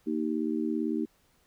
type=harmonic tone; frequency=77.9 Hz; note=D#2; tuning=3 cents sharp; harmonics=3 / 4 / 5; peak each=-31 / -30 / -35 dBFS; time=0.06-1.06 s; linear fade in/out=20 ms; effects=pink hiss -67 dBFS RMS until 1.46 s